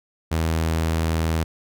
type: tone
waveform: sawtooth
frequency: 81 Hz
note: E2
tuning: 30 cents flat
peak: -16 dBFS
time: 0.31-1.44 s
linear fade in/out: 10 ms
effects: none